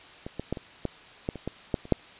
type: clicks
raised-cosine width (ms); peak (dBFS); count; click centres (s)
2; -22 / -18 / -14 / -23 / -14 / -14 / -24 / -17 / -11 / -29 / -6; 11; 0.265 / 0.396 / 0.526 / 0.572 / 0.853 / 1.289 / 1.357 / 1.476 / 1.742 / 1.854 / 1.923
effects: white hiss -49 dBFS RMS until 2.19 s + resampled to 8000 Hz